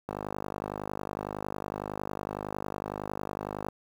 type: click train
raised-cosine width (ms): 1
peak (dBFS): -19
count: 184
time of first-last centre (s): 0.09-3.685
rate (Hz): 50.9
effects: high-pass 80 Hz 12 dB/octave + 8-bit